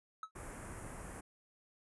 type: tone with exponential decay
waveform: triangle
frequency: 1292 Hz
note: E6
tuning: 35 cents flat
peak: -35 dBFS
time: 0.23-0.31 s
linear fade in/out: 2 ms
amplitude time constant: 16 ms
type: band-stop noise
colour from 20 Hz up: pink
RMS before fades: -47 dBFS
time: 0.35-1.21 s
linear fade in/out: 10 ms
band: 2000 to 8000 Hz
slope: 24 dB/octave
effects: resampled to 24000 Hz